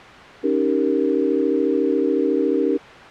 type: chord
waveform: sine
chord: Eb dominant seventh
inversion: third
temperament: equal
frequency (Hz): 277.2 / 311.1 / 392 / 466.2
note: Db4 / Eb4 / G4 / Bb4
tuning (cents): 0 / 0 / 0 / 0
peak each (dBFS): -22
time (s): 0.43-2.78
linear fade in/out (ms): 20
effects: white hiss -38 dBFS RMS until 3.1 s + low-pass 2000 Hz 12 dB/octave